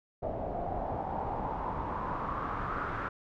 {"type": "noise with low-pass filter sweep", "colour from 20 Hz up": "pink", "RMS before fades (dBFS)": -35, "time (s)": [0.22, 3.09], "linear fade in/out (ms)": 10, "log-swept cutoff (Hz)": [630, 1400], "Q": 4.7, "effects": []}